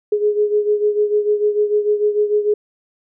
sine beating tone pair, 416.8 / 423.5 Hz, G#4 / G#4, +6 / +34 cents, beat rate 6.7 Hz, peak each -15 / -20 dBFS, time 0.12-2.54 s, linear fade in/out 5 ms, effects none

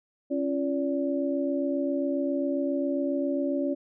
sine tone cluster, 275.4 / 342.8 / 577 Hz, C#4 / F4 / D5, -11 / -32 / -31 cents, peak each -27 / -32 / -30 dBFS, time 0.3-3.75 s, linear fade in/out 20 ms, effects none

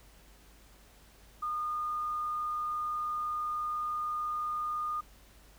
sine tone with quantisation, 1221 Hz, D#6, 33 cents flat, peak -31 dBFS, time 1.42-5.01 s, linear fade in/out 10 ms, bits 10, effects added 50 Hz sine -58 dBFS peak until 5.58 s + pink hiss -60 dBFS RMS until 5.58 s

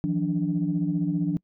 sine tone cluster, 162.8 / 178 / 292 Hz, E3 / F3 / D4, -21 / +33 / -10 cents, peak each -27 / -26 / -26 dBFS, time 0.04-1.37 s, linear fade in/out 0 ms, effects noise-tail reverb RT60 0.1 s tail -26 dB re dry + tanh soft clip ceiling -14 dBFS

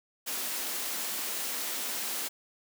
white high-pass noise, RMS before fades -34 dBFS, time 0.26-2.29 s, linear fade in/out 20 ms, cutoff 190 Hz, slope 96 dB/octave, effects none

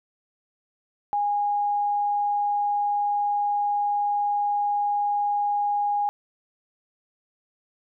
sine tone, 821 Hz, G#5, 20 cents flat, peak -21 dBFS, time 1.13-6.09 s, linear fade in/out 0 ms, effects none

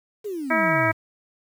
sine exponential sweep, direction down, 440.6 to 101.8 Hz, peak -27 dBFS, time 0.24-0.93 s, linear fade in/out 20 ms
harmonic tone, 322.6 Hz, E4, 37 cents flat, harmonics 1 / 2 / 3 / 4 / 5 / 6 / 7, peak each -27 / -24 / -27 / -26 / -26 / -27 / -26 dBFS, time 0.5-0.92 s, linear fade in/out 10 ms
effects 8-bit

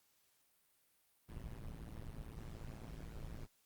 brown noise with amplitude modulation, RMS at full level -44 dBFS, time 1.28-3.47 s, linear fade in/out 20 ms, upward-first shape sine, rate 112 Hz, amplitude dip 100%, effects white hiss -75 dBFS RMS until 3.65 s + Opus 48 kbps

